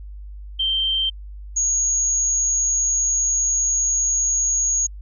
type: tone pair in turn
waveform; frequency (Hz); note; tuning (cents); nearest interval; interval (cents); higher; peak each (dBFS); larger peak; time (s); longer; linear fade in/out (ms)
sine; 3136 / 6645; G7 / G#8; 0 / 0; octave + minor second; 1300; second; -18 / -17; second; 0.59-1.1 / 1.56-4.87; second; 10
effects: added 50 Hz sine -33 dBFS peak until 5.01 s